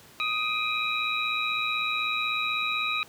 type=tone cluster; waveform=sine; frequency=1249 / 2406 / 2522 / 3854 Hz; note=D#6 / D7 / D#7 / B7; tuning=+6 / +41 / +23 / -43 cents; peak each=-31 dBFS; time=0.2-3.03 s; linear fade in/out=0 ms; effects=pink hiss -52 dBFS RMS until 3.08 s + high-pass 100 Hz 12 dB/octave